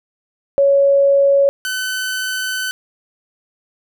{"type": "tone pair in turn", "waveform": ["sine", "sawtooth"], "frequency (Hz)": [557, 1514.8], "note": ["C#5", "F#6"], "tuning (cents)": [8, 40], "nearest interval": "octave + perfect fourth", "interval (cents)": 1732, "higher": "second", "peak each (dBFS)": [-9, -16], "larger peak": "first", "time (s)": [[0.58, 1.49], [1.65, 2.71]], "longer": "second", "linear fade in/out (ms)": 0, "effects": []}